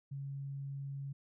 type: tone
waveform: sine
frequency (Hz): 138.59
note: C#3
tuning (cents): 0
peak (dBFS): -39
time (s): 0.11-1.13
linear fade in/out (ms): 10
effects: none